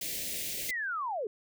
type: band-stop noise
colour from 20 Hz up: white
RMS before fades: -36 dBFS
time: 0.01-0.71 s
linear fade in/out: 5 ms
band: 640 to 1900 Hz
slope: 48 dB/octave
type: linear sweep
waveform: sine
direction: down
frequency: 2093 to 386.5 Hz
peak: -31 dBFS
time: 0.69-1.27 s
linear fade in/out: 2 ms
effects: none